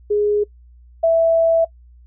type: tone pair in turn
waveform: sine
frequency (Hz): 415.3 / 659.2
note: G#4 / E5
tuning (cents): 0 / 0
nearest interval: minor sixth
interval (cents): 800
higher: second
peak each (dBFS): -14 / -11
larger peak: second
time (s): 0.1-0.44 / 1.03-1.65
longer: second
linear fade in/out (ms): 10
effects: noise-tail reverb RT60 0.1 s tail -22 dB re dry + added 60 Hz sine -43 dBFS peak until 2.06 s